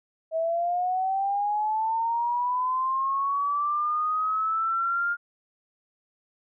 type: linear sweep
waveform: sine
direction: up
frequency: 640 to 1414 Hz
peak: -23 dBFS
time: 0.31-5.17 s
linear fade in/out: 50 ms
effects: none